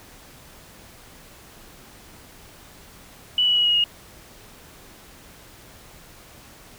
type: tone with pitch steps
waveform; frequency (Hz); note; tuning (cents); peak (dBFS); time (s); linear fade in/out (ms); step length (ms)
sine; 2960 / 2936 / 2913 / 2889 / 2866; F#7 / F#7 / F#7 / F#7 / F7; 0 / -14 / -28 / -42 / +44; -16; 3.38-3.84; 2; 92
effects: pink hiss -47 dBFS RMS until 6.78 s